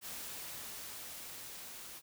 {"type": "noise with level ramp", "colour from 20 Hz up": "white", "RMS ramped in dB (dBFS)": [-44, -49], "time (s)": [0.01, 2.02], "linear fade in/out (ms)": 50, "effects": []}